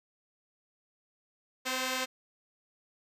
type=tone pair together; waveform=5% pulse; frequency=256.4 / 523.3 Hz; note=C4 / C5; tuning=-35 / 0 cents; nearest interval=octave; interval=1235 cents; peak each=-22 dBFS; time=1.65-2.06 s; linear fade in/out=20 ms; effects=resampled to 32000 Hz